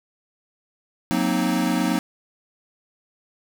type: chord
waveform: square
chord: C half-diminished seventh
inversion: second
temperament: equal with one note detuned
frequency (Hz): 182.45 / 233.1 / 261.6 / 311.1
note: Gb3 / Bb3 / C4 / Eb4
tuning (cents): -24 / 0 / 0 / 0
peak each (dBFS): -26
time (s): 1.11-1.99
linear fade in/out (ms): 0
effects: none